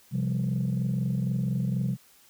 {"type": "tone cluster", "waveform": "sine", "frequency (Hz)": [130.6, 172.8, 196.9], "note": ["C3", "F3", "G3"], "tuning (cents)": [-3, -18, 8], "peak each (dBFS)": [-26, -29, -29], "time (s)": [0.11, 1.97], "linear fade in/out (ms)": 50, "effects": ["tanh soft clip ceiling -20 dBFS", "white hiss -58 dBFS RMS until 2.29 s"]}